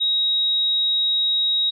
sine tone, 3800 Hz, A#7, 33 cents sharp, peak -17 dBFS, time 0-1.71 s, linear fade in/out 20 ms, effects none

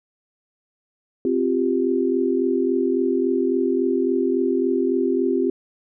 sine chord, C suspended fourth, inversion none, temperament just, 261.6 / 348.8 / 392.4 Hz, C4 / F4 / G4, 0 / -2 / +2 cents, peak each -22 dBFS, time 1.25-5.5 s, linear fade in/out 2 ms, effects none

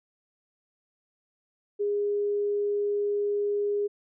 sine tone, 410 Hz, G#4, 22 cents flat, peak -24 dBFS, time 1.79-3.88 s, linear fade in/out 20 ms, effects none

